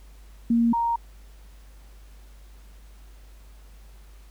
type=tone pair in turn; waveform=sine; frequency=233.1 / 932.4 Hz; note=A#3 / A#5; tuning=0 / 0 cents; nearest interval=2 octaves; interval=2400 cents; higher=second; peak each=-17 / -21 dBFS; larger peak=first; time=0.5-0.73 / 0.73-0.96 s; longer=neither; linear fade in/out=5 ms; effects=added 50 Hz sine -45 dBFS peak until 4.3 s + pink hiss -58 dBFS RMS until 4.3 s